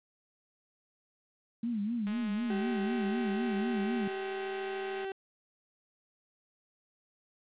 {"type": "tone with vibrato", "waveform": "sine", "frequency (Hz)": 220, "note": "A3", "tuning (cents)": 0, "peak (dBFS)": -30, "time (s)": [1.63, 4.08], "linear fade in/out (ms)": 5, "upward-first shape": "sine", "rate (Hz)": 4, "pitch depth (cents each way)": 160}
{"type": "click train", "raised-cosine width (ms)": 0.3, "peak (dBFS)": -30, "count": 626, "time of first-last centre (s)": [2.07, 5.046], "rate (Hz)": 210}
{"type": "tone with pitch glide", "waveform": "35% pulse", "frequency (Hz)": [384.4, 386.6], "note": ["G4", "G4"], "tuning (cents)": [-34, -24], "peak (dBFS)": -33, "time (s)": [2.5, 5.12], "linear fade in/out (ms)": 2, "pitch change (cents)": 10, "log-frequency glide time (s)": [3.66, 4.59]}
{"effects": ["resampled to 8000 Hz", "10-bit"]}